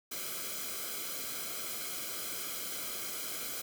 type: noise with comb filter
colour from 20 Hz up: white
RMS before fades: -39 dBFS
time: 0.11-3.62 s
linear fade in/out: 10 ms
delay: 1.1 ms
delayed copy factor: -0.8
effects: none